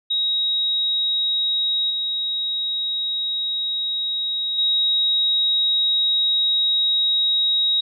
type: tone with level steps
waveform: sine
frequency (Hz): 3800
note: A#7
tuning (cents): +33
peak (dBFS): -18 / -21 / -16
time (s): 0.1-7.81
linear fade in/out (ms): 10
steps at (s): 1.9 / 4.58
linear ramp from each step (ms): 5
effects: none